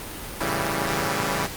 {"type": "chord", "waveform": "5% pulse", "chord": "A dominant seventh", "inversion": "none", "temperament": "equal", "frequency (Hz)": [110, 138.59, 164.81, 196], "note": ["A2", "C#3", "E3", "G3"], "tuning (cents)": [0, 0, 0, 0], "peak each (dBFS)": [-20, -17, -18, -17], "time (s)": [0.4, 1.47], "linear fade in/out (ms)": 10, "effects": ["pink hiss -35 dBFS RMS until 1.56 s", "Opus 32 kbps"]}